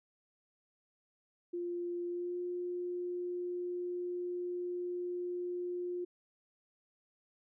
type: tone with pitch glide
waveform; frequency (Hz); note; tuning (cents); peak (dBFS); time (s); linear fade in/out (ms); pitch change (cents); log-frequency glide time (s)
sine; 349.2 to 355.1; F4 to F4; 0 to +29; -35; 1.53-6.05; 10; +29; 2.07-2.39
effects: none